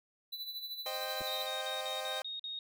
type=tone with tremolo; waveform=square; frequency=3979 Hz; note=B7; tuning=12 cents sharp; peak=-38 dBFS; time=0.32-1.47 s; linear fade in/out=10 ms; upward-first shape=sine; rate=13 Hz; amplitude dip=60%
type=chord; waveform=sawtooth; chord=C minor; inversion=none; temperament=equal with one note detuned; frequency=523.3 / 618.7 / 784 Hz; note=C5 / Eb5 / G5; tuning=0 / -10 / 0 cents; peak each=-38 dBFS; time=0.86-2.22 s; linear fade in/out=2 ms
type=clicks; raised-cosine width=2 ms; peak=-35 dBFS; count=2; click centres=1.208 / 1.217 s
type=tone bursts; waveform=sine; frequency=3729 Hz; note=A#7; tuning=in tune; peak=-38 dBFS; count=7; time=1.27-2.59 s; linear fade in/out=2 ms; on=150 ms; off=45 ms
effects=none